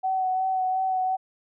sine tone with vibrato, 752 Hz, F#5, 28 cents sharp, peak -22 dBFS, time 0.03-1.17 s, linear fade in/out 20 ms, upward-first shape sine, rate 2.8 Hz, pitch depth 19 cents each way, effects none

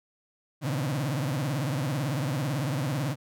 35% pulse tone with vibrato, 138.59 Hz, C#3, in tune, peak -25 dBFS, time 0.61-3.16 s, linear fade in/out 50 ms, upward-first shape triangle, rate 18 Hz, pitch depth 280 cents each way, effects none

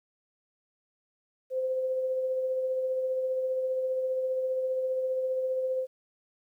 sine tone with tremolo, 518 Hz, C5, 17 cents flat, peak -25 dBFS, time 1.5-5.87 s, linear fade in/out 50 ms, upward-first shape triangle, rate 15 Hz, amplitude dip 35%, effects 11-bit

